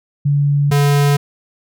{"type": "tone pair in turn", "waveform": ["sine", "square"], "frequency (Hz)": [143.3, 143.3], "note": ["D3", "D3"], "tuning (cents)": [-42, -42], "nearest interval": "unison", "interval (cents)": 0, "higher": "neither", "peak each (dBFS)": -11, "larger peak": "neither", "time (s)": [[0.25, 0.71], [0.71, 1.17]], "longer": "neither", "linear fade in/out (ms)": 10, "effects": []}